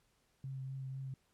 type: tone with vibrato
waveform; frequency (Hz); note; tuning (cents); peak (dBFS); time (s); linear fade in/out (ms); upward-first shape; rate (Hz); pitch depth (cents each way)
sine; 133.3; C3; +33; -40; 0.44-1.14; 2; triangle; 4; 20
effects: pink hiss -75 dBFS RMS until 1.33 s + low-pass 12000 Hz 12 dB/octave